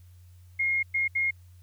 sine tone bursts at uneven times, 2143 Hz, C7, 41 cents sharp, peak -23 dBFS, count 3, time 0.59-0.83 / 0.94-1.08 / 1.15-1.31 s, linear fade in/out 10 ms, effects added 89 Hz sine -49 dBFS peak until 1.62 s + white hiss -67 dBFS RMS until 1.62 s

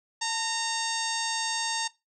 harmonic tone with a mistuned harmonic, 920 Hz, A#5, 23 cents flat, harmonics 1 / 2 / 3 / 4 / 5 / 6 / 7 / 8 / 9, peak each -32 / -36 / -39 / -36 / -35 / -38 / -36 / -43 / -40 dBFS, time 0.21-1.88 s, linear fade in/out 10 ms, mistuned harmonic 1, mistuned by -39 cents, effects noise-tail reverb RT60 0.2 s tail -17 dB re dry

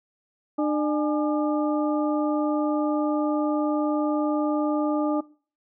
harmonic tone with a mistuned harmonic, 300 Hz, D4, 37 cents sharp, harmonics 1 / 2 / 3 / 4, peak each -22 / -28 / -32 / -34 dBFS, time 0.58-5.21 s, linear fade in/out 10 ms, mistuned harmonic 3, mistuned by -120 cents, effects noise-tail reverb RT60 0.4 s tail -21 dB re dry

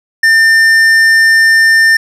sine tone with tanh clipping, 1800 Hz, A6, 39 cents sharp, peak -6 dBFS, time 0.23-1.97 s, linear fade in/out 5 ms, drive 11 dB, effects none

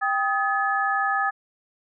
sine tone cluster, 789 / 1259 / 1714 Hz, G5 / D#6 / A6, +11 / +20 / -46 cents, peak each -25 dBFS, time 0.01-1.31 s, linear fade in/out 20 ms, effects none

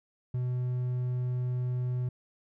triangle tone, 124.9 Hz, B2, 20 cents sharp, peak -26 dBFS, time 0.34-2.09 s, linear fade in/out 5 ms, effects none

